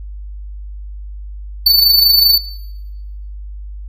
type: tone with amplitude modulation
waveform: square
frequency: 4505 Hz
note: C#8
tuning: 27 cents sharp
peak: -5 dBFS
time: 1.66-2.38 s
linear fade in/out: 5 ms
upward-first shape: sine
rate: 25.2 Hz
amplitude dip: 50%
effects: noise-tail reverb RT60 1.0 s tail -19 dB re dry + added 50 Hz sine -26 dBFS peak until 3.88 s